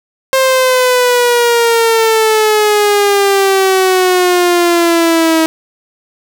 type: exponential sweep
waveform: sawtooth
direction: down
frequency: 531 to 320 Hz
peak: -4 dBFS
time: 0.33-5.46 s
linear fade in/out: 0 ms
effects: none